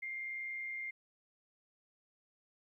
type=tone with amplitude modulation; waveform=sine; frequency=2110 Hz; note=C7; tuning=14 cents sharp; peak=-37 dBFS; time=0.02-0.91 s; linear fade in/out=10 ms; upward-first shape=sine; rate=121 Hz; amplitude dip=35%; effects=13-bit